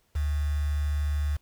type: tone with quantisation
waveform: sine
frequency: 73.42 Hz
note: D2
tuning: in tune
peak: -24 dBFS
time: 0.15-1.37 s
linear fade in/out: 10 ms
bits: 7
effects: pink hiss -69 dBFS RMS until 1.41 s